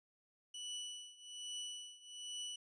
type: tone with tremolo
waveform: sawtooth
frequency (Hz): 2960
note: F#7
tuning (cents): 0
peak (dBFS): -38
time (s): 0.54-2.56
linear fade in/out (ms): 5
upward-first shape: triangle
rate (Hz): 1.2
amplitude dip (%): 90
effects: resampled to 22050 Hz